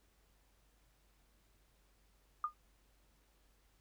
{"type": "tone with exponential decay", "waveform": "sine", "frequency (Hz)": 1218, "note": "D#6", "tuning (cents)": -37, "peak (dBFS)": -29, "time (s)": [2.44, 2.54], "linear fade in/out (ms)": 2, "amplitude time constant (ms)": 20, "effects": ["added 49 Hz sine -70 dBFS peak until 3.8 s", "pink hiss -74 dBFS RMS until 3.8 s"]}